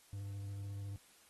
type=tone with vibrato; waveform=triangle; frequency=99.9 Hz; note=G2; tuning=33 cents sharp; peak=-39 dBFS; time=0.13-0.96 s; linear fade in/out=0 ms; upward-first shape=square; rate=14 Hz; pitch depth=11 cents each way; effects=white hiss -65 dBFS RMS until 1.29 s + AAC 32 kbps